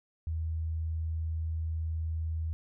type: tone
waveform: sine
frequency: 80.5 Hz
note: E2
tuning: 41 cents flat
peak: -30 dBFS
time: 0.27-2.53 s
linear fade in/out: 0 ms
effects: none